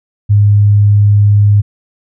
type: tone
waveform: sine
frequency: 102.9 Hz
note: G#2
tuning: 16 cents flat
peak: -4 dBFS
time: 0.29-1.62 s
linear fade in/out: 20 ms
effects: none